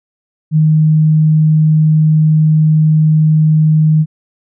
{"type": "tone", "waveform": "sine", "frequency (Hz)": 155.56, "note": "D#3", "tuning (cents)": 0, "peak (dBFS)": -6, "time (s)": [0.51, 4.06], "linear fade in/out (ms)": 50, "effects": []}